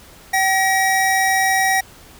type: tone pair together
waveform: square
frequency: 765 / 1903.3 Hz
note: G5 / A#6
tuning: -42 / +36 cents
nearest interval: octave + major third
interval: 1578 cents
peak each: -18 dBFS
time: 0.33-1.81 s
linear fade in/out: 10 ms
effects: pink hiss -44 dBFS RMS until 2.19 s